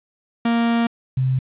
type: tone pair in turn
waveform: 45% pulse / sine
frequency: 233.1 / 130.37 Hz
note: A#3 / C3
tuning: 0 / -6 cents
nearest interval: minor seventh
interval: 1006 cents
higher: first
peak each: -16 dBFS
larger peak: neither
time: 0.45-0.87 / 1.17-1.39 s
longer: first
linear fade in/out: 5 ms
effects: resampled to 8000 Hz + 8-bit